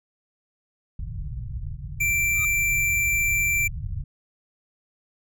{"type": "low-pass noise", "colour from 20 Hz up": "pink", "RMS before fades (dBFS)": -32, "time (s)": [0.99, 4.04], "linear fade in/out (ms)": 5, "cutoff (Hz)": 150, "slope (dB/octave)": 48}
{"type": "tone", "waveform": "square", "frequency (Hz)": 2349, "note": "D7", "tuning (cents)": 0, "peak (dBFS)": -21, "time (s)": [2, 3.68], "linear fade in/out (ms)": 10}
{"type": "tone with exponential growth", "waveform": "25% pulse", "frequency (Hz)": 1245, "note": "D#6", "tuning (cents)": 1, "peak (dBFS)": -28, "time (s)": [2.29, 2.45], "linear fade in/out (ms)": 2, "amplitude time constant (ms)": 33}
{"effects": []}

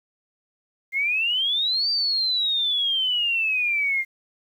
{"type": "exponential two-way sweep", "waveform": "sine", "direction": "up then down", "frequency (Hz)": [2093, 4699, 2093], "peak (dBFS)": -20, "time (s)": [0.92, 4.05], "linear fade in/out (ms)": 50, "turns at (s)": 1.9, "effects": ["9-bit"]}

